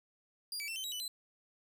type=tone with pitch steps; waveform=sawtooth; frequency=4815 / 2301 / 2690 / 3083 / 3850 / 2983 / 4053 Hz; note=D8 / D7 / E7 / G7 / B7 / F#7 / B7; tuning=+42 / -36 / +34 / -29 / -45 / +13 / +44 cents; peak=-35 dBFS; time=0.52-1.08 s; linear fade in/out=2 ms; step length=80 ms; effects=none